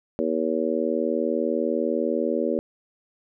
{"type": "harmonic tone", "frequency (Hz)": 80, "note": "D#2", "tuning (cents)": 49, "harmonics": [3, 4, 5, 6, 7], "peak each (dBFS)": [-28, -28, -28, -28, -28], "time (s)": [0.19, 2.59], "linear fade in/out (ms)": 0, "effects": []}